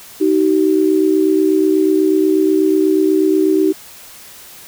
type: tone pair together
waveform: sine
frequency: 313.2 / 381.4 Hz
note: D#4 / G4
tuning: +11 / -47 cents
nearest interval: minor third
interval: 342 cents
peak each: -13 dBFS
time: 0.2-3.73 s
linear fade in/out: 20 ms
effects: white hiss -38 dBFS RMS until 4.67 s